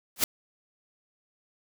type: noise with exponential growth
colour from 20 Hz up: white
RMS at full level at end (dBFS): -17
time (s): 0.16-0.24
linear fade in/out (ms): 2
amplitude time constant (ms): 16
effects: none